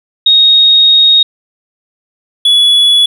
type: tone pair in turn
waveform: sine / triangle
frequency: 3739 / 3402 Hz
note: A#7 / G#7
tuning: +4 / +41 cents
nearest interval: major second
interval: 163 cents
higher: first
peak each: -3 dBFS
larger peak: neither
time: 0.26-1.23 / 2.45-3.06 s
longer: first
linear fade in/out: 5 ms
effects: none